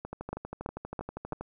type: two click trains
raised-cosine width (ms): 1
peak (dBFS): -23 / -19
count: 18 / 4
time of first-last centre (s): 0.05-1.41 / 0.33-1.323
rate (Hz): 12.5 / 3.02
effects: none